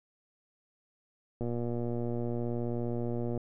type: click train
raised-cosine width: 2 ms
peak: -22 dBFS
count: 235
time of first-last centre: 1.41-3.376 s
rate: 119 Hz
effects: none